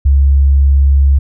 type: tone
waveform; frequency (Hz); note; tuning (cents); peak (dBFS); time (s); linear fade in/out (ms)
sine; 69.1; C#2; -5; -5; 0.05-1.19; 10
effects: none